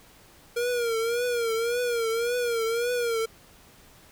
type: tone with vibrato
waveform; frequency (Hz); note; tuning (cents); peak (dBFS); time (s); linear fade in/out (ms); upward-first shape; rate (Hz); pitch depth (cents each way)
square; 470; A#4; +14; -25; 0.56-3.26; 10; triangle; 1.8; 93
effects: pink hiss -54 dBFS RMS until 4.11 s